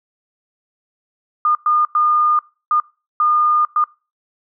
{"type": "tone bursts at uneven times", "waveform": "sine", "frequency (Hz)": 1216, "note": "D#6", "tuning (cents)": -40, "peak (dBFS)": -12, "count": 6, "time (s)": [[1.45, 1.55], [1.66, 1.85], [1.95, 2.39], [2.71, 2.8], [3.2, 3.65], [3.76, 3.84]], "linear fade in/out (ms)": 2, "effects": ["noise-tail reverb RT60 0.3 s tail -21 dB re dry"]}